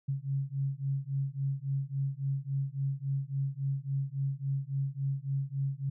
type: beating tone pair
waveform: sine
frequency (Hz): 135.5 / 139.1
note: C#3 / C#3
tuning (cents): -39 / +6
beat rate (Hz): 3.6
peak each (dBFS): -33 / -33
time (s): 0.08-5.9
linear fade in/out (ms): 10
effects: none